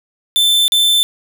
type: tone with dropouts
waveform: 45% pulse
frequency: 3539 Hz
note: A7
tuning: 9 cents sharp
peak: -10 dBFS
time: 0.36-1.03 s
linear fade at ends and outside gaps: 0 ms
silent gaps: 0.68-0.721 s
effects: none